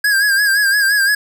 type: tone with vibrato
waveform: square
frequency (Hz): 1631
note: G#6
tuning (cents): -32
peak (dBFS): -12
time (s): 0.04-1.15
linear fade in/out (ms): 5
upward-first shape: sine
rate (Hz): 5.8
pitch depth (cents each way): 64
effects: none